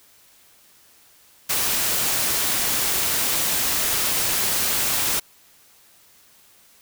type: noise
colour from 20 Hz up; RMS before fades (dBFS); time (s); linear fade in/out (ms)
white; -22; 1.49-5.2; 10
effects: white hiss -54 dBFS RMS until 6.81 s